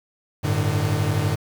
45% pulse chord, G suspended second, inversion none, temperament equal with one note detuned, 98 / 110 / 150.26 Hz, G2 / A2 / D3, 0 / 0 / +40 cents, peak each -24 dBFS, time 0.43-1.36 s, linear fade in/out 20 ms, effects 7-bit

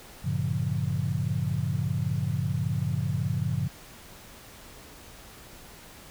sine chord, G half-diminished seventh, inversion none, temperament equal with one note detuned, 98 / 116.54 / 141.67 / 174.61 Hz, G2 / Bb2 / Db3 / F3, 0 / 0 / +38 / 0 cents, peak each -31 / -31 / -29 / -33 dBFS, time 0.24-3.68 s, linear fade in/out 10 ms, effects pink hiss -48 dBFS RMS until 6.1 s

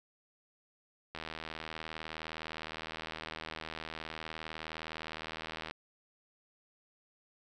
click train, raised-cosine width 0.3 ms, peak -24 dBFS, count 364, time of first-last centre 1.15-5.71 s, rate 79.6 Hz, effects none

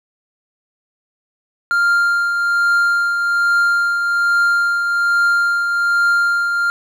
triangle tone with tremolo, 1396.9 Hz, F6, in tune, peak -9 dBFS, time 1.71-6.7 s, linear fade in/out 0 ms, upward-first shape triangle, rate 1.2 Hz, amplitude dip 45%, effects none

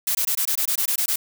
blue noise bursts, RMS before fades -22 dBFS, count 11, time 0.07-1.16 s, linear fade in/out 5 ms, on 80 ms, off 21 ms, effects none

